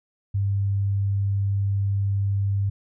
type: tone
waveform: sine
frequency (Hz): 99.3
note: G2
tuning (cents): +23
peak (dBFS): -20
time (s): 0.34-2.7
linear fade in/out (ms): 10
effects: none